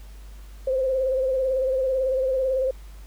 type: tone with vibrato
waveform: sine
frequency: 523.3 Hz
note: C5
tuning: in tune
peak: -20 dBFS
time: 0.67-2.71 s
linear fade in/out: 5 ms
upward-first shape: sine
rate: 18 Hz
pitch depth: 45 cents each way
effects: added 50 Hz sine -39 dBFS peak until 3.06 s + pink hiss -54 dBFS RMS until 3.06 s